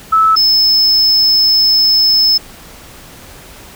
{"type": "tone pair in turn", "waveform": ["sine", "triangle"], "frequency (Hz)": [1306, 5224], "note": ["E6", "E8"], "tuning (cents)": [-17, -17], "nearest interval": "2 octaves", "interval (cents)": 2400, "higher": "second", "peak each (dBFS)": -6, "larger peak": "neither", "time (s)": [[0.12, 0.36], [0.36, 2.38]], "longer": "second", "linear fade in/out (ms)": 10, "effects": ["pink hiss -36 dBFS RMS until 3.75 s"]}